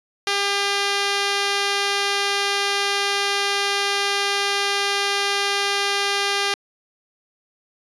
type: tone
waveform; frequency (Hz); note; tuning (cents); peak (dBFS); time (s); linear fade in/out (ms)
5% pulse; 400.8; G4; +38; -8; 0.27-6.54; 2
effects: resampled to 22050 Hz